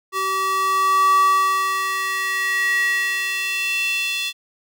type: tone with high-pass filter sweep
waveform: square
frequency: 382.8 Hz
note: G4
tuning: 41 cents flat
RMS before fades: -20 dBFS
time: 0.12-4.33 s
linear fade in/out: 50 ms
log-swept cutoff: 820 to 3100 Hz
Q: 5.7
effects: none